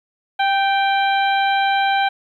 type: harmonic tone with a mistuned harmonic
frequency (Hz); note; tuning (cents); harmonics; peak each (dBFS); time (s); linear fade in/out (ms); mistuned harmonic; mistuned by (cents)
788; G5; +9; 1 / 2 / 3 / 4 / 5; -16 / -22 / -26 / -28 / -30; 0.39-2.09; 10; 2; -23
effects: 9-bit